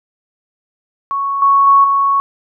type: tone with level steps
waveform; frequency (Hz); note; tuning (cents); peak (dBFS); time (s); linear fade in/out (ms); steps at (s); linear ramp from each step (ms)
sine; 1108.7; C#6; 0; -15 / -7 / -5 / -10; 1.11-2.2; 0; 1.42 / 1.67 / 1.84; 2
effects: none